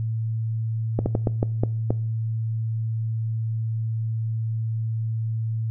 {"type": "slowing click train", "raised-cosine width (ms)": 2, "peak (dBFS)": -8, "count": 7, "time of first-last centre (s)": [0.99, 1.905], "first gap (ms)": 70, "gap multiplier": 1.31, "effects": ["noise-tail reverb RT60 0.5 s tail -20 dB re dry", "added 112 Hz sine -23 dBFS peak until 5.7 s"]}